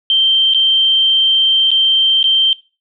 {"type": "tone with dropouts", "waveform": "sine", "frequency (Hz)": 3136, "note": "G7", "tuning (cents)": 0, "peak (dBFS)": -9, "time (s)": [0.1, 2.53], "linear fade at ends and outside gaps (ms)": 1, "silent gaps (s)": [[0.537, 0.546], [1.706, 1.715], [2.229, 2.241]], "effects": ["noise-tail reverb RT60 0.3 s tail -19 dB re dry"]}